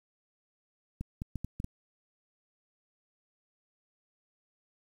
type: clicks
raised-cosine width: 5 ms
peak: -23 dBFS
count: 6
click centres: 1.01 / 1.219 / 1.357 / 1.446 / 1.601 / 1.644 s
effects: 9-bit